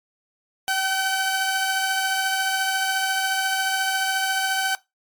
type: tone pair together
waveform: sawtooth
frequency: 769.1 / 1524 Hz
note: G5 / G6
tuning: -33 / -49 cents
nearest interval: octave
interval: 1184 cents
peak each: -20 dBFS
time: 0.68-4.75 s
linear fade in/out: 0 ms
effects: noise-tail reverb RT60 0.2 s tail -19 dB re dry + MP3 96 kbps